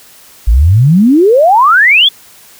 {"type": "exponential sweep", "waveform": "sine", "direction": "up", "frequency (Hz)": [50.4, 3520], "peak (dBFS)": -3, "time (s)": [0.47, 2.09], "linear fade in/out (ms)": 10, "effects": ["white hiss -39 dBFS RMS until 2.59 s"]}